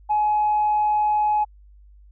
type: tone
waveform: sine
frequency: 844 Hz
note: G#5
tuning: 28 cents sharp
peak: -16 dBFS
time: 0.09-1.45 s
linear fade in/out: 20 ms
effects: tanh soft clip ceiling -13 dBFS + added 50 Hz sine -46 dBFS peak until 2.11 s